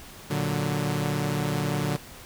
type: chord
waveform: sawtooth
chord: Bb augmented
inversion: none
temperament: equal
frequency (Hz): 116.54 / 146.83 / 185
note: Bb2 / D3 / F#3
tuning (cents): 0 / 0 / 0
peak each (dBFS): -28 / -23 / -27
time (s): 0.3-1.97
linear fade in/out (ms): 10
effects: pink hiss -45 dBFS RMS until 2.25 s